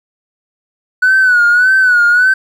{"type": "tone with vibrato", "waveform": "triangle", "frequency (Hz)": 1480, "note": "F#6", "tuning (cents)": 0, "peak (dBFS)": -3, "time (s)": [1.02, 2.34], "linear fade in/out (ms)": 10, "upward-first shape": "sine", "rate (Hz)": 1.7, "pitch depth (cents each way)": 77, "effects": ["tanh soft clip ceiling -3 dBFS"]}